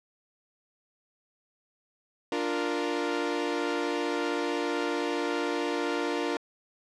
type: chord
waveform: sawtooth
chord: Bb major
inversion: first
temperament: equal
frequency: 293.7 / 349.2 / 466.2 Hz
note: D4 / F4 / Bb4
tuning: 0 / 0 / 0 cents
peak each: -28 dBFS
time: 2.32-6.37 s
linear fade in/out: 2 ms
effects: low-pass 5000 Hz 12 dB/octave